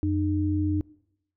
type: tone pair together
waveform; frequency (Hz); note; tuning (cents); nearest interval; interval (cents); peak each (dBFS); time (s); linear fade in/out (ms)
sine; 90.5 / 304.4; F#2 / D#4; -38 / -38; octave + major sixth; 2100; -25; 0.03-0.81; 0
effects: noise-tail reverb RT60 0.8 s tail -22 dB re dry